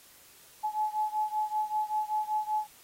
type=beating tone pair; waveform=sine; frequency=853 / 858.2 Hz; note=G#5 / A5; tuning=+46 / -43 cents; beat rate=5.2 Hz; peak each=-30 / -32 dBFS; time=0.63-2.67 s; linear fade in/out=20 ms; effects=white hiss -56 dBFS RMS until 2.83 s + AAC 48 kbps